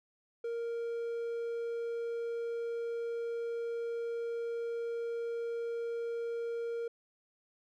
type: tone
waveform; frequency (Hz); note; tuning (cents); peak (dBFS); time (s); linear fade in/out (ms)
triangle; 466.2; A#4; 0; -32; 0.44-6.88; 5
effects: none